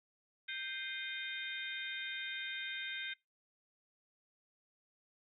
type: harmonic tone with a mistuned harmonic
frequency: 523.3 Hz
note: C5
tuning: in tune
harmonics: 3 / 4 / 5 / 6 / 7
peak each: -44 / -45 / -47 / -48 / -45 dBFS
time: 0.48-3.14 s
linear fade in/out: 10 ms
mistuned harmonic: 5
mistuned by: -110 cents
effects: noise-tail reverb RT60 0.2 s tail -22 dB re dry